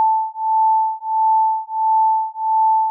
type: beating tone pair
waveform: sine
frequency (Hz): 880 / 881.5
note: A5 / A5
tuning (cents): 0 / +3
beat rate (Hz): 1.5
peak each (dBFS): -17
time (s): 0-2.9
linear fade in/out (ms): 0
effects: none